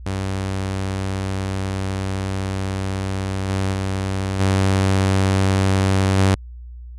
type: tone with level steps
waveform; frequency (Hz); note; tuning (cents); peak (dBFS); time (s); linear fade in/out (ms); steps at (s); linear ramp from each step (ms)
sawtooth; 96.1; G2; -34; -18 / -15 / -17 / -11 / -9; 0.06-6.35; 5; 3.48 / 3.72 / 4.39 / 6.17; 20
effects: added 60 Hz sine -33 dBFS peak until 6.98 s + resampled to 24000 Hz